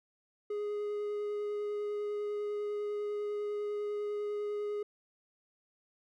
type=tone with vibrato; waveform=triangle; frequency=415.3 Hz; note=G#4; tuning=in tune; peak=-31 dBFS; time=0.5-4.83 s; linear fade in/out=5 ms; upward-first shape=sine; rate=10 Hz; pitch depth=8 cents each way; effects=none